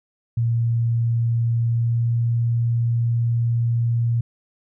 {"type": "tone with pitch glide", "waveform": "sine", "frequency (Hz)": [116.54, 117.35], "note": ["A#2", "A#2"], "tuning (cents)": [0, 12], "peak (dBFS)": -17, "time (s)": [0.37, 4.21], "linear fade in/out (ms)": 5, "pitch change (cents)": 12, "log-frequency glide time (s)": [1.68, 2.07], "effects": []}